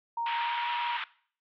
sine tone with pitch glide, 932.3 to 952.4 Hz, A#5 to A#5, 0 to +37 cents, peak -29 dBFS, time 0.17-0.97 s, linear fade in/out 5 ms, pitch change +37 cents, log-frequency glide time 0.27-0.68 s
white band-pass noise, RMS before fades -36 dBFS, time 0.26-1.04 s, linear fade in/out 2 ms, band 880 to 3300 Hz, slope 48 dB/octave
effects noise-tail reverb RT60 0.5 s tail -20 dB re dry

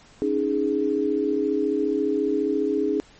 sine chord, C# suspended second, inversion none, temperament just, 277.2 / 311.8 / 415.8 Hz, C#4 / D#4 / G#4, 0 / +4 / +2 cents, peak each -26 / -25 / -23 dBFS, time 0.22-3 s, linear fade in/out 0 ms, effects pink hiss -52 dBFS RMS until 3.19 s + MP3 32 kbps

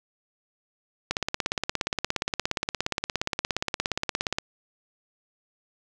click train, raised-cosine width 0.2 ms, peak -8 dBFS, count 57, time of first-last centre 1.11-4.385 s, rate 17.1 Hz, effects none

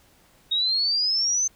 sine exponential sweep, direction up, 3729 to 6272 Hz, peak -20 dBFS, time 0.51-1.48 s, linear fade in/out 10 ms, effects pink hiss -58 dBFS RMS until 1.55 s

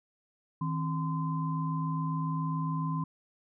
sine tone cluster, 158.8 / 266 / 1028 Hz, D#3 / C4 / C6, +36 / +29 / -31 cents, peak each -30 / -38 / -36 dBFS, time 0.61-3.04 s, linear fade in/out 5 ms, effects none

